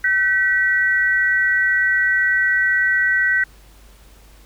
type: tone pair together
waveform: sine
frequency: 1528 / 1938 Hz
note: G6 / B6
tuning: -45 / -33 cents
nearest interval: major third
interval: 412 cents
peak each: -17 dBFS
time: 0.04-3.44 s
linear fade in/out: 5 ms
effects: added 50 Hz sine -45 dBFS peak until 4.45 s + pink hiss -51 dBFS RMS until 4.45 s